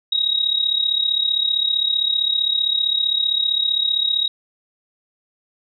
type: tone with amplitude modulation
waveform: sine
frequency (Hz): 3800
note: A#7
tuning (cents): +33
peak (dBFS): -13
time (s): 0.12-4.28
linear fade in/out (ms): 5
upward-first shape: sine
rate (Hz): 35.4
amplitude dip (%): 75
effects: none